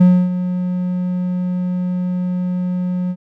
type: tone with ADSR envelope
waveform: triangle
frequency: 180.6 Hz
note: F#3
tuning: 42 cents flat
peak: -3 dBFS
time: 0-3.16 s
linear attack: 11 ms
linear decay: 280 ms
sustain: -12 dB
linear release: 57 ms
effects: none